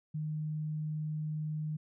sine tone, 153.7 Hz, D#3, 21 cents flat, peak -33 dBFS, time 0.14-1.77 s, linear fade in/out 10 ms, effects none

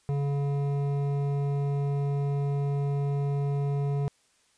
sine tone with hard clipping, 141.5 Hz, C#3, 36 cents sharp, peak -27 dBFS, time 0.09-4.08 s, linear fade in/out 0 ms, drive 11 dB, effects white hiss -66 dBFS RMS until 4.57 s + resampled to 22050 Hz

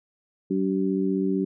harmonic tone, 95.6 Hz, G2, 43 cents flat, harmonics 2 / 3 / 4, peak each -25 / -26 / -27 dBFS, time 0.5-1.45 s, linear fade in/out 10 ms, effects none

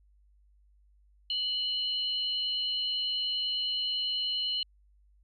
sine tone pair together, 2964 / 4177 Hz, F#7 / C8, +2 / -4 cents, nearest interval tritone, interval 594 cents, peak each -30 / -33 dBFS, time 1.3-4.63 s, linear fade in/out 2 ms, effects added 50 Hz sine -60 dBFS peak until 5.23 s

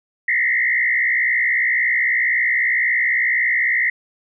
sine tone with frequency modulation, 1977 Hz, B6, 1 cent sharp, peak -15 dBFS, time 0.28-3.9 s, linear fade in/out 5 ms, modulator 61.9 Hz, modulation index 2.3, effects none

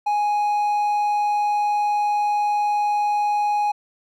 triangle tone, 830.6 Hz, G#5, in tune, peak -16 dBFS, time 0.06-3.72 s, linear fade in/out 10 ms, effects none

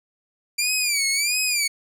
15% pulse tone with vibrato, 2349 Hz, D7, in tune, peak -13 dBFS, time 0.58-1.68 s, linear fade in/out 10 ms, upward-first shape sine, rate 1.5 Hz, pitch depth 130 cents each way, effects none

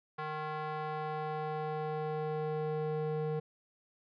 square tone with band-pass filter sweep, 154 Hz, D#3, 17 cents flat, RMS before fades -36 dBFS, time 0.18-3.4 s, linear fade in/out 10 ms, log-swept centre 1100 to 390 Hz, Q 1.5, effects resampled to 11025 Hz

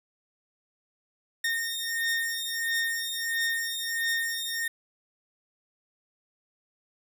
sawtooth beating tone pair, 1837 / 1838.5 Hz, A#6 / A#6, -26 / -24 cents, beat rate 1.5 Hz, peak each -27 dBFS, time 1.44-4.68 s, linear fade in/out 5 ms, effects none

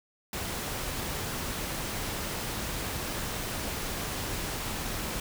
pink noise, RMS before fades -34 dBFS, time 0.33-5.2 s, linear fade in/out 2 ms, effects none

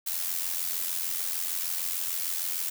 blue noise with amplitude modulation, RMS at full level -28 dBFS, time 0.06-2.7 s, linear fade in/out 10 ms, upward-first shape sine, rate 86.6 Hz, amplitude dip 65%, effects none

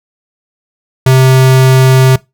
square tone, 130.81 Hz, C3, in tune, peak -4 dBFS, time 1.06-2.16 s, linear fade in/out 5 ms, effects noise-tail reverb RT60 0.2 s tail -21 dB re dry

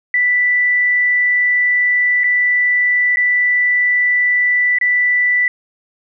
sine tone with dropouts, 1975.5 Hz, B6, in tune, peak -11 dBFS, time 0.14-5.48 s, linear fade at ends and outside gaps 2 ms, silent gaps 2.236-2.241 / 3.16-3.17 / 4.786-4.812 s, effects none

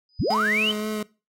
sine tone with exponential growth, 4978 Hz, D#8, in tune, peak -24 dBFS, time 0.09-0.34 s, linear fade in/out 1 ms, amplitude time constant 53 ms
sine linear sweep, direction up, 35.27 to 3149 Hz, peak -20 dBFS, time 0.19-0.72 s, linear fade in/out 10 ms
25% pulse tone with vibrato, 213.5 Hz, G#3, 48 cents sharp, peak -22 dBFS, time 0.3-1.03 s, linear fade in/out 5 ms, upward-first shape sine, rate 3.8 Hz, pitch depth 17 cents each way
effects noise-tail reverb RT60 0.3 s tail -21 dB re dry + AAC 64 kbps

